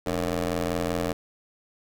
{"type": "ring-modulated tone", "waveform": "15% pulse", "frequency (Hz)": 85.2, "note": "F2", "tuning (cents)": -42, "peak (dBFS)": -16, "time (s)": [0.06, 1.13], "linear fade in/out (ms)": 5, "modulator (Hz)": 373, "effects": []}